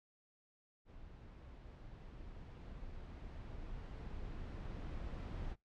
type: noise with level ramp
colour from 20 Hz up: brown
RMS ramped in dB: -55 to -43 dBFS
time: 0.85-5.56 s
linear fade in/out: 50 ms
effects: noise-tail reverb RT60 0.2 s tail -26 dB re dry + low-pass 4000 Hz 12 dB/octave